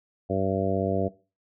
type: harmonic tone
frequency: 96.4 Hz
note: G2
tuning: 28 cents flat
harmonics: 1 / 2 / 3 / 4 / 5 / 6 / 7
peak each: -31 / -31 / -31 / -31 / -31 / -31 / -31 dBFS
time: 0.29-1.09 s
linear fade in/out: 20 ms
effects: noise-tail reverb RT60 0.3 s tail -17 dB re dry